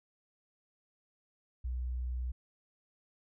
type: tone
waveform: sine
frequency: 62 Hz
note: B1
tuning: 7 cents sharp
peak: -33 dBFS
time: 1.64-2.32 s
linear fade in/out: 10 ms
effects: none